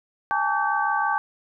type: tone cluster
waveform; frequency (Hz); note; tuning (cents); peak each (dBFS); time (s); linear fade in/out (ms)
sine; 816 / 882 / 1143 / 1549; G#5 / A5 / D6 / G6; -31 / +4 / -47 / -21; -26; 0.31-1.18; 0
effects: none